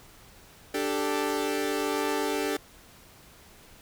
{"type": "chord", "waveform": "sawtooth", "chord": "D suspended fourth", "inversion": "none", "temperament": "equal", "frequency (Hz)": [293.7, 392, 440], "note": ["D4", "G4", "A4"], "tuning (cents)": [0, 0, 0], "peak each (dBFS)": -27, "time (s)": [0.74, 2.57], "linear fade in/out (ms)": 5, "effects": ["pink hiss -53 dBFS RMS until 3.81 s"]}